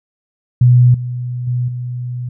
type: tone with level steps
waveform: sine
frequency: 123.47 Hz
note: B2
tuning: in tune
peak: -5 / -19 / -14 / -20 dBFS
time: 0.61-2.29 s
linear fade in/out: 5 ms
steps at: 0.94 / 1.47 / 1.68 s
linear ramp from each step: 5 ms
effects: none